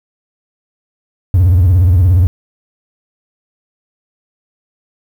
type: tone with vibrato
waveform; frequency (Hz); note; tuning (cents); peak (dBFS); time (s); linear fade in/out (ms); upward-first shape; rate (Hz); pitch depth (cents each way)
triangle; 89.6; F2; +45; -3; 1.34-2.27; 0; sine; 17; 170
effects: tanh soft clip ceiling 0 dBFS + 7-bit